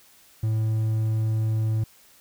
triangle tone, 110 Hz, A2, in tune, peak -19 dBFS, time 0.43-1.84 s, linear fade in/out 5 ms, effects white hiss -55 dBFS RMS until 2.2 s

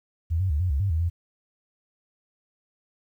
sine tone with pitch steps, 82.3 / 94.5 / 73.5 / 90.9 / 69.3 / 98.8 / 80.3 / 85.4 Hz, E2 / F#2 / D2 / F#2 / C#2 / G2 / E2 / F2, -2 / +37 / +2 / -30 / 0 / +14 / -45 / -38 cents, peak -21 dBFS, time 0.3-1.1 s, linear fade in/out 20 ms, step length 100 ms, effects 10-bit

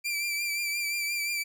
sawtooth tone with vibrato, 2349 Hz, D7, in tune, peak -25 dBFS, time 0.04-1.44 s, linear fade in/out 20 ms, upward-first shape triangle, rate 5.7 Hz, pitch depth 42 cents each way, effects none

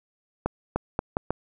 accelerating click train, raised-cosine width 1 ms, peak -10 dBFS, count 5, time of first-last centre 0.46-1.306 s, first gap 300 ms, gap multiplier 0.77, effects none

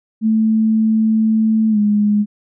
sine tone with pitch glide, 220 to 208 Hz, A3 to G#3, 0 to +3 cents, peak -11 dBFS, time 0.21-2.26 s, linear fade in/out 50 ms, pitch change -97 cents, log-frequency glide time 1.7-1.78 s, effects none

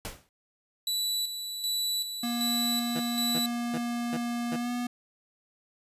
pink noise with exponential decay, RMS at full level -33 dBFS, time 0.05-0.29 s, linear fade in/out 0 ms, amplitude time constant 51 ms
sawtooth tone with tremolo, 3951 Hz, B7, in tune, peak -24 dBFS, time 0.87-3.46 s, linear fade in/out 2 ms, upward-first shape square, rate 1.3 Hz, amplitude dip 55%
square tone with pitch glide, 238 to 243.3 Hz, A#3 to B3, +36 to -26 cents, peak -30 dBFS, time 2.23-4.87 s, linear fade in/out 5 ms, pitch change +38 cents, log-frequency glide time 4.57-4.7 s
15% pulse tone bursts, 162.6 Hz, E3, 23 cents flat, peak -26 dBFS, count 5, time 2.95-4.565 s, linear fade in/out 10 ms, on 51 ms, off 340 ms
effects resampled to 32000 Hz

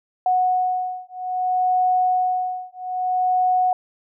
sine beating tone pair, 735 / 735.61 Hz, F#5 / F#5, -12 / -10 cents, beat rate 0.61 Hz, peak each -21 dBFS, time 0.26-3.73 s, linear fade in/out 2 ms, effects none

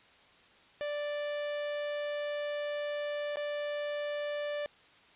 45% pulse tone with dropouts, 587 Hz, D5, 1 cent flat, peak -33 dBFS, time 0.81-4.66 s, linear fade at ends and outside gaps 0 ms, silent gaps 3.358-3.37 s, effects white hiss -60 dBFS RMS until 5.15 s + resampled to 8000 Hz

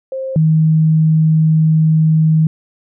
sine tone pair in turn, 529 / 158 Hz, C5 / D#3, +19 / +27 cents, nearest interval octave + major sixth, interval 2092 cents, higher first, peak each -19 / -8 dBFS, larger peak second, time 0.12-0.36 / 0.36-2.47 s, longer second, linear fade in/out 2 ms, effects none

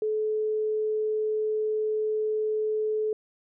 sine tone, 430.8 Hz, A4, 37 cents flat, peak -24 dBFS, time 0.02-3.13 s, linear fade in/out 2 ms, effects none

